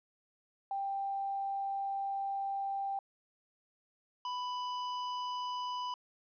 sine / square tone pair in turn, 788 / 992.8 Hz, G5 / B5, +9 / +9 cents, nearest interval major third, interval 400 cents, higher second, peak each -33 / -36 dBFS, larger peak first, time 0.71-2.99 / 4.25-5.94 s, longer first, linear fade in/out 2 ms, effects resampled to 11025 Hz + 12-bit

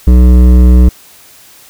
sine tone with hard clipping, 61.74 Hz, B1, in tune, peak -3 dBFS, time 0.07-0.89 s, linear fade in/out 5 ms, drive 12 dB, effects white hiss -39 dBFS RMS until 1.69 s

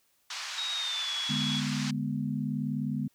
white band-pass noise, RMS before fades -38 dBFS, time 0.3-1.91 s, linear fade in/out 5 ms, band 890 to 5800 Hz, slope 24 dB/octave
sine tone with pitch glide, 3779 to 3367 Hz, A#7 to G#7, +23 to +23 cents, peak -31 dBFS, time 0.58-1.6 s, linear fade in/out 2 ms, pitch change -200 cents, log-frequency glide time 0.73-1.14 s
sine chord, G# diminished, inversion second, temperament equal, 146.83 / 207.7 / 246.9 Hz, D3 / G#3 / B3, 0 / 0 / 0 cents, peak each -33 dBFS, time 1.29-3.08 s, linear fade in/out 10 ms
effects white hiss -70 dBFS RMS until 3.14 s

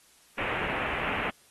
white low-pass noise, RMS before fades -32 dBFS, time 0.38-1.3 s, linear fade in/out 2 ms, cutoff 2700 Hz, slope 48 dB/octave, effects white hiss -60 dBFS RMS until 1.5 s + AAC 32 kbps

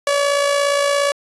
sawtooth tone with amplitude modulation, 569 Hz, C#5, 45 cents sharp, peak -9 dBFS, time 0.07-1.12 s, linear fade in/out 2 ms, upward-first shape sine, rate 57.2 Hz, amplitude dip 45%, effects resampled to 24000 Hz

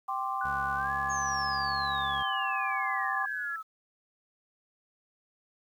sine chord, G suspended fourth, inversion none, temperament equal with one note detuned, 780.8 / 1046.5 / 1174.7 Hz, G5 / C6 / D6, -7 / 0 / 0 cents, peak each -34 dBFS, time 0.08-3.26 s, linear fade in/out 10 ms
sine tone with pitch glide, 1480 to 1690.3 Hz, F#6 to G#6, 0 to +30 cents, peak -33 dBFS, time 0.41-3.56 s, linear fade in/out 2 ms, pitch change +230 cents, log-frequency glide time 0.75-0.92 s
20% pulse tone with vibrato, 69.6 Hz, C#2, 8 cents sharp, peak -37 dBFS, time 0.44-2.23 s, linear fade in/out 10 ms, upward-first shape square, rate 4.3 Hz, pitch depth 11 cents each way
sine exponential sweep, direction down, 6645 to 1275 Hz, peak -36 dBFS, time 1.09-3.63 s, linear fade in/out 20 ms
effects 10-bit

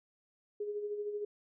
sine tone with tremolo, 414.9 Hz, G#4, 2 cents flat, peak -33 dBFS, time 0.6-1.25 s, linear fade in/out 5 ms, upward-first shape sine, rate 13 Hz, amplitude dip 50%, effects none

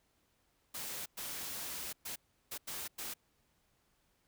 white noise bursts at uneven times, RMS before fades -42 dBFS, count 6, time 0.74-1.06 / 1.17-1.93 / 2.05-2.16 / 2.51-2.58 / 2.67-2.88 / 2.98-3.14 s, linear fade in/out 10 ms, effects pink hiss -75 dBFS RMS until 4.27 s

